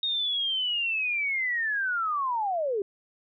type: linear sweep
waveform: sine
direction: down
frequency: 3729 to 378.4 Hz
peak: -25 dBFS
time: 0.03-2.82 s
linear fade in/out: 2 ms
effects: none